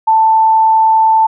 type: tone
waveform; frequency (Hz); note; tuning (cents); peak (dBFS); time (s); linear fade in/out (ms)
sine; 885; A5; +10; -6; 0.07-1.27; 10
effects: none